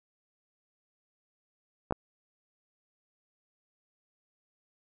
clicks, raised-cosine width 1 ms, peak -15 dBFS, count 2, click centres 1.909 / 1.924 s, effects none

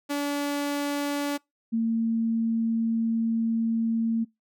sawtooth / sine tone pair in turn, 287.1 / 227.2 Hz, D4 / A#3, -39 / -44 cents, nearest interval major third, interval 405 cents, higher first, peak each -22 dBFS, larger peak neither, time 0.09-1.38 / 1.72-4.25 s, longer second, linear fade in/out 20 ms, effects noise-tail reverb RT60 0.2 s tail -26 dB re dry

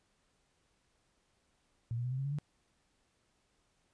sine tone with pitch steps, 116 / 120.65 / 125.48 / 130.51 / 135.73 / 141.17 / 146.83 Hz, A#2 / B2 / B2 / C3 / C#3 / C#3 / D3, -8 / -40 / +28 / -4 / -36 / +32 / 0 cents, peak -33 dBFS, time 1.91-2.386 s, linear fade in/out 0 ms, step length 68 ms, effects pink hiss -75 dBFS RMS until 3.93 s + resampled to 22050 Hz

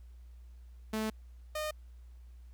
sawtooth tone pair in turn, 218 / 612.2 Hz, A3 / D#5, -16 / -28 cents, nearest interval octave + tritone, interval 1788 cents, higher second, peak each -28 / -30 dBFS, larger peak first, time 0.93-1.1 / 1.55-1.71 s, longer first, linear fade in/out 5 ms, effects added 60 Hz sine -49 dBFS peak until 2.53 s + pink hiss -73 dBFS RMS until 2.53 s

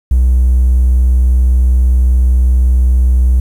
triangle tone, 62.6 Hz, B1, 24 cents sharp, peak -3 dBFS, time 0.11-3.4 s, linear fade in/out 5 ms, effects tanh soft clip ceiling -2 dBFS + 7-bit

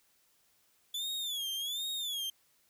40% pulse tone with vibrato, 3438 Hz, A7, 41 cents flat, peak -33 dBFS, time 0.94-2.3 s, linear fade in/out 5 ms, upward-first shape sine, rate 1.3 Hz, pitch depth 150 cents each way, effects white hiss -70 dBFS RMS until 2.69 s

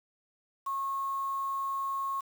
sine tone with quantisation, 1090 Hz, C#6, 29 cents flat, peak -30 dBFS, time 0.66-2.21 s, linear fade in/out 10 ms, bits 8, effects none

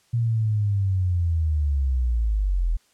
sine linear sweep, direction down, 118.9 to 39.35 Hz, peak -19 dBFS, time 0.13-2.77 s, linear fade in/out 10 ms, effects white hiss -62 dBFS RMS until 2.93 s + low-pass 9000 Hz 12 dB/octave

